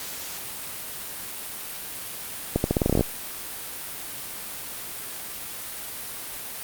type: accelerating click train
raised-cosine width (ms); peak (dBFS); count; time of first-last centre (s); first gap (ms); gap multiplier
2; -7; 12; 2.56-3.01; 81; 0.85
effects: white hiss -35 dBFS RMS until 6.63 s + Opus 48 kbps